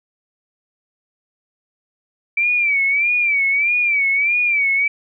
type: tone with vibrato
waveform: sine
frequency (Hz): 2317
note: D7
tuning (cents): -24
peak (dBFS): -14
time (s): 2.37-4.88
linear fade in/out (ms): 5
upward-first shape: sine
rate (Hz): 1.6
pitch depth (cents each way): 100
effects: none